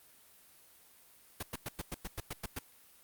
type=noise bursts; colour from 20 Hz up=pink; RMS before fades=-38 dBFS; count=10; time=1.4-2.59 s; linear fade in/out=5 ms; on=29 ms; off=100 ms; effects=white hiss -61 dBFS RMS until 3.03 s + Opus 32 kbps